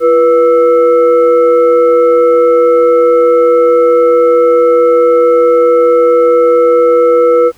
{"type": "tone with frequency modulation", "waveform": "sine", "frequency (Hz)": 487.8, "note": "B4", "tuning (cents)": -21, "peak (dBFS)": -4, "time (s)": [0, 7.52], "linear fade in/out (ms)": 50, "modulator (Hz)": 829, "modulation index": 0.55, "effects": ["pink hiss -45 dBFS RMS until 7.57 s"]}